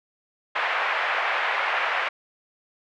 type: band-pass noise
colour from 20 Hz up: white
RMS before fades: -25 dBFS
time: 0.55-2.09 s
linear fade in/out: 10 ms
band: 610 to 2300 Hz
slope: 24 dB/octave
effects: none